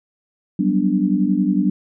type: chord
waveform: sine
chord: G major seventh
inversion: third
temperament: equal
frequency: 185 / 196 / 246.9 / 293.7 Hz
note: F#3 / G3 / B3 / D4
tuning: 0 / 0 / 0 / 0 cents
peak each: -21 / -19 / -22 / -20 dBFS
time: 0.59-1.7 s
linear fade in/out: 5 ms
effects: none